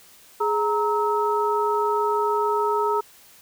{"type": "tone cluster", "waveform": "sine", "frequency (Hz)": [418.7, 930, 1292], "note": ["G#4", "A#5", "E6"], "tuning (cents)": [14, -4, -35], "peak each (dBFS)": [-23, -23, -26], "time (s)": [0.4, 3.01], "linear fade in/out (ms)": 10, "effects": ["white hiss -51 dBFS RMS until 3.41 s"]}